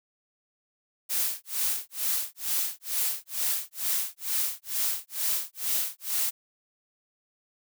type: noise with tremolo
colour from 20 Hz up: blue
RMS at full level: -26 dBFS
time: 1.09-6.31 s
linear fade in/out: 20 ms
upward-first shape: sine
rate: 2.2 Hz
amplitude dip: 100%
effects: none